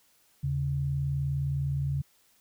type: tone pair together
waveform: sine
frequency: 78.94 / 138.59 Hz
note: D#2 / C#3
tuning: +26 / 0 cents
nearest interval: minor seventh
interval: 974 cents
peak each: -34 / -27 dBFS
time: 0.43-2.02 s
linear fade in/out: 10 ms
effects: white hiss -65 dBFS RMS until 2.4 s